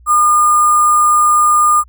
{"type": "tone with sample-and-hold", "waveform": "sine", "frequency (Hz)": 1208, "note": "D6", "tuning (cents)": 48, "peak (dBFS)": -7, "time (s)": [0.06, 1.84], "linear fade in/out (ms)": 50, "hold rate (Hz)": 8820, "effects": ["added 60 Hz sine -40 dBFS peak until 1.88 s"]}